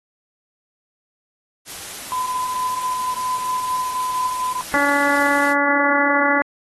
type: noise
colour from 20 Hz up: white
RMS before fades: -33 dBFS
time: 1.65-5.55 s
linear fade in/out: 50 ms
type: tone with tremolo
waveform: sine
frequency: 1010 Hz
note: B5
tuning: 39 cents sharp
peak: -19 dBFS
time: 2.12-4.61 s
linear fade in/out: 0 ms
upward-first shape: sine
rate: 4.4 Hz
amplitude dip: 25%
type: harmonic tone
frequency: 284.9 Hz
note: C#4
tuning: 48 cents sharp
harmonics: 1 / 2 / 3 / 4 / 5 / 6 / 7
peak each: -23 / -23 / -23 / -23 / -23 / -23 / -23 dBFS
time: 4.74-6.42 s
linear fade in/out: 0 ms
effects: AAC 32 kbps